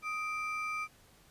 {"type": "ring-modulated tone", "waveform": "triangle", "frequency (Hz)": 1800, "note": "A6", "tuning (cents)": 39, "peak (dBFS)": -29, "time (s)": [0.02, 0.88], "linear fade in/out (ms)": 50, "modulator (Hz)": 549, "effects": ["pink hiss -62 dBFS RMS until 1.3 s", "resampled to 32000 Hz"]}